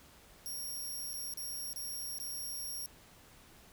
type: tone with dropouts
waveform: 5% pulse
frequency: 5588 Hz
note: F8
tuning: in tune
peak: -33 dBFS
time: 0.46-2.86 s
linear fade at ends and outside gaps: 0 ms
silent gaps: 1.133-1.139 / 1.338-1.373 / 1.731-1.76 / 2.184-2.2 s
effects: pink hiss -59 dBFS RMS until 3.72 s